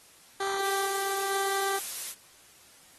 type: tone with tremolo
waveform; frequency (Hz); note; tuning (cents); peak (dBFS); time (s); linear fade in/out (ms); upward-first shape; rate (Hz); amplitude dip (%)
15% pulse; 392; G4; 0; -22; 0.4-1.79; 5; square; 1.1; 25
type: noise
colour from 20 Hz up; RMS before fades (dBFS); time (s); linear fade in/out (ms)
blue; -34; 0.6-2.15; 50
effects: white hiss -56 dBFS RMS until 2.98 s + AAC 32 kbps